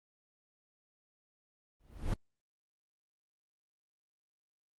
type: noise with exponential growth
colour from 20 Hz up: brown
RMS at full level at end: -28 dBFS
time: 1.8-2.14 s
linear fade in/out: 5 ms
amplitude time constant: 72 ms
effects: Opus 24 kbps